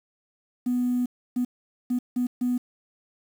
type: tone bursts at uneven times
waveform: triangle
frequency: 246.9 Hz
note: B3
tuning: in tune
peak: -18 dBFS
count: 5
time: 0.66-1.06 / 1.36-1.45 / 1.9-1.99 / 2.16-2.27 / 2.41-2.58 s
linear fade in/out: 10 ms
effects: tanh soft clip ceiling -19 dBFS + 8-bit